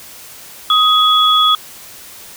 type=tone pair together; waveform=sine; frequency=1254 / 3371 Hz; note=D#6 / G#7; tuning=+13 / +25 cents; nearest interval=octave + perfect fourth; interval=1712 cents; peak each=-11 dBFS; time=0.7-1.55 s; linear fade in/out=2 ms; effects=white hiss -36 dBFS RMS until 2.36 s